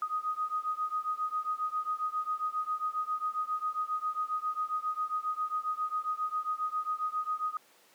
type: beating tone pair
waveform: sine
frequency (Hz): 1244.5 / 1251.9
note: D#6 / D#6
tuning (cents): 0 / +10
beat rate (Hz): 7.4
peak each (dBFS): -33 / -34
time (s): 0.02-7.57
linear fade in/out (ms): 2
effects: pink hiss -61 dBFS RMS until 7.94 s + high-pass 400 Hz 12 dB/octave